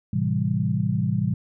sine chord, A minor seventh, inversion none, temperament equal, 110 / 130.81 / 164.81 / 196 Hz, A2 / C3 / E3 / G3, 0 / 0 / 0 / 0 cents, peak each -26 dBFS, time 0.13-1.34 s, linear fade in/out 5 ms, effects none

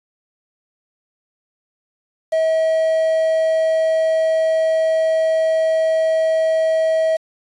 triangle tone with quantisation, 642 Hz, E5, 46 cents flat, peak -12 dBFS, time 2.32-7.17 s, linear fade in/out 10 ms, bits 6, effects resampled to 24000 Hz

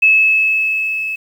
sine tone with level ramp, 2597 Hz, E7, 26 cents flat, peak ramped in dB -6 to -19 dBFS, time 0.02-1.16 s, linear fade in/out 10 ms, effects 7-bit

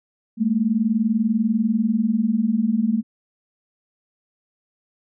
sine tone pair together, 207.7 / 227.9 Hz, G#3 / A#3, 0 / -39 cents, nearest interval major second, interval 161 cents, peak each -21 / -19 dBFS, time 0.37-3.03 s, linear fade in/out 50 ms, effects none

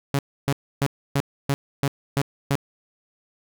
sawtooth tone bursts, 139.6 Hz, C#3, 13 cents sharp, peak -15 dBFS, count 8, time 0.14-2.554 s, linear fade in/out 0 ms, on 48 ms, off 290 ms, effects none

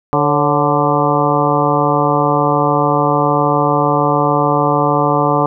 harmonic tone with a mistuned harmonic, 146.83 Hz, D3, in tune, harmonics 1 / 2 / 3 / 4 / 5 / 6 / 7 / 8, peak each -19 / -19 / -19 / -19 / -19 / -19 / -19 / -19 dBFS, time 0.13-5.46 s, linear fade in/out 0 ms, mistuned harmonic 4, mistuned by -77 cents, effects none

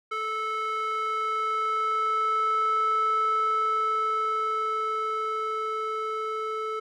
square tone with band-pass filter sweep, 436.5 Hz, A4, 14 cents flat, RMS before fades -27 dBFS, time 0.11-6.8 s, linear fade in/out 10 ms, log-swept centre 1600 to 1000 Hz, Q 5, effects none

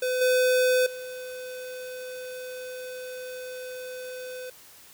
square tone with level steps, 506 Hz, B4, 42 cents sharp, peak -25 / -20 / -36 dBFS, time 0.02-4.5 s, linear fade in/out 5 ms, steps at 0.21 / 0.86 s, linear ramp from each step 5 ms, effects white hiss -51 dBFS RMS until 4.93 s

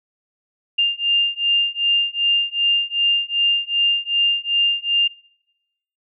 sine beating tone pair, 2800 / 2802.6 Hz, F7 / F7, +4 / +5 cents, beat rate 2.6 Hz, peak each -19 dBFS, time 0.78-5.08 s, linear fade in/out 10 ms, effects noise-tail reverb RT60 0.9 s tail -24 dB re dry

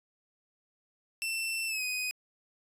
sawtooth tone with pitch glide, 2680 to 2501 Hz, E7 to D#7, +28 to +8 cents, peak -28 dBFS, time 1.22-2.11 s, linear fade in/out 0 ms, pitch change -120 cents, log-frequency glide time 1.67-1.83 s, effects resampled to 32000 Hz

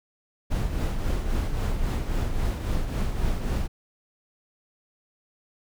brown noise with tremolo, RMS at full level -23 dBFS, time 0.5-3.68 s, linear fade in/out 20 ms, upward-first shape triangle, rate 3.7 Hz, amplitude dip 55%, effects none

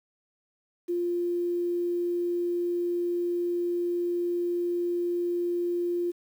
sine tone with quantisation, 349.2 Hz, F4, in tune, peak -25 dBFS, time 0.88-6.12 s, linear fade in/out 20 ms, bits 9, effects none

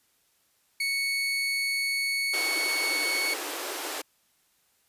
30% pulse tone, 2217 Hz, C#7, in tune, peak -23 dBFS, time 0.8-3.34 s, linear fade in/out 5 ms
pink high-pass noise, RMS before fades -34 dBFS, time 2.33-4.02 s, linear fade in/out 10 ms, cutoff 290 Hz, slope 96 dB/octave
effects white hiss -68 dBFS RMS until 4.88 s + resampled to 32000 Hz

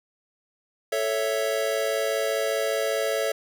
square chord, A major, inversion none, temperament equal, 440 / 554.4 / 659.3 Hz, A4 / C#5 / E5, 0 / 0 / 0 cents, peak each -29 / -28 / -29 dBFS, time 0.92-3.32 s, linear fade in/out 5 ms, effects none

